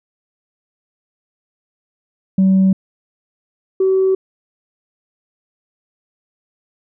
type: tone pair in turn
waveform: sine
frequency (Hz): 190.6 / 380.3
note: G3 / F#4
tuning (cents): -48 / +48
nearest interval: octave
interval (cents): 1196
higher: second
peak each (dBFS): -7 / -10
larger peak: first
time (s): 2.38-2.73 / 3.8-4.15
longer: neither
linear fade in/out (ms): 5
effects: tanh soft clip ceiling -7 dBFS